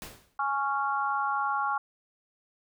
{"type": "noise with exponential decay", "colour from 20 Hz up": "pink", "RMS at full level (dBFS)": -38, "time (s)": [0.02, 0.38], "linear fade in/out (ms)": 0, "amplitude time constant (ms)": 78}
{"type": "chord", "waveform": "sine", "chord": "Db major", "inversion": "second", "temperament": "just", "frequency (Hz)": [831.5, 1108.7, 1385.9], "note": ["Ab5", "Db6", "F6"], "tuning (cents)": [2, 0, -14], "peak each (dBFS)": [-30, -30, -31], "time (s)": [0.39, 1.78], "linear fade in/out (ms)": 5}
{"effects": []}